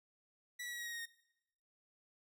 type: tone with pitch steps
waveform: sawtooth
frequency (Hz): 1952 / 1935.2 / 1918.5 / 1901.9 / 1885.5 / 1869.2 / 1853.1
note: B6 / B6 / A#6 / A#6 / A#6 / A#6 / A#6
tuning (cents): -21 / -36 / +49 / +34 / +19 / +4 / -11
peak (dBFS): -39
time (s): 0.59-1.059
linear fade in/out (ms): 10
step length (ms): 67
effects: noise-tail reverb RT60 0.8 s tail -19 dB re dry